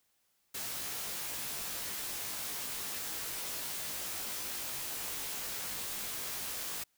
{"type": "noise with comb filter", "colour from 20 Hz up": "white", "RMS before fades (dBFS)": -39, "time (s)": [0.54, 6.84], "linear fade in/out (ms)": 10, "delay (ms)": 18, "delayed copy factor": -0.8, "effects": ["white hiss -75 dBFS RMS until 6.97 s"]}